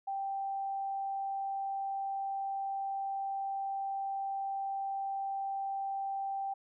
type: tone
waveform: sine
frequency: 784 Hz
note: G5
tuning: in tune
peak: -33 dBFS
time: 0.07-6.54 s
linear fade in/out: 10 ms
effects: none